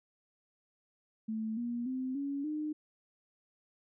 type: tone with pitch steps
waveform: sine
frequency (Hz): 220 / 238.5 / 258.6 / 280.4 / 304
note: A3 / A#3 / C4 / C#4 / D#4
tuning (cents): 0 / +40 / -20 / +20 / -40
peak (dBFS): -33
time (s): 1.28-2.73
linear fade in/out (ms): 10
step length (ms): 290
effects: none